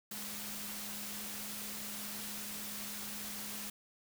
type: tone in noise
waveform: sine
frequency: 207.7 Hz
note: G#3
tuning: in tune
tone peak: -50 dBFS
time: 0.11-3.7 s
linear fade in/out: 5 ms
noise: white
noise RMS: -43 dBFS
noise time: 0.11-3.7 s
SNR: -10 dB
effects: none